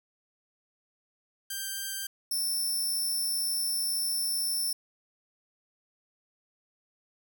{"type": "tone pair in turn", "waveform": "5% pulse", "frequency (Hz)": [1576, 5369], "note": ["G6", "E8"], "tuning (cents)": [9, 31], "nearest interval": "octave + major sixth", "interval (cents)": 2122, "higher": "second", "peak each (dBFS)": [-22, -22], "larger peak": "neither", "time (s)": [[1.5, 2.07], [2.31, 4.73]], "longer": "second", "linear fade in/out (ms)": 5, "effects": []}